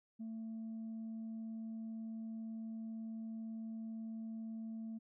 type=tone; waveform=sine; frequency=223.5 Hz; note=A3; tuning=27 cents sharp; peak=-40 dBFS; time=0.19-4.99 s; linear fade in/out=20 ms; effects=tanh soft clip ceiling -40 dBFS